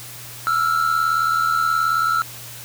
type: tone pair together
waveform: triangle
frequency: 1323.3 / 1402 Hz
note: E6 / F6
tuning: +6 / +6 cents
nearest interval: minor second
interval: 100 cents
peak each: -16 / -20 dBFS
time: 0.47-2.22 s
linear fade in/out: 0 ms
effects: added 120 Hz sine -42 dBFS peak until 2.64 s + white hiss -37 dBFS RMS until 2.64 s